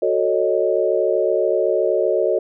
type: chord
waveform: sine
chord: D# half-diminished seventh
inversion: first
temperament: equal with one note detuned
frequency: 370 / 443.3 / 554.4 / 622.3 Hz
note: F#4 / A4 / C#5 / D#5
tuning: 0 / +13 / 0 / 0 cents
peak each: -21 dBFS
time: 0.02-2.39 s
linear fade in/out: 5 ms
effects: none